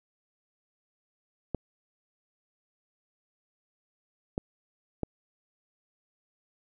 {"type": "clicks", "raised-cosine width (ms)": 2, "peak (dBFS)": -16, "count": 3, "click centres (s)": [1.547, 4.379, 5.033], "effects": []}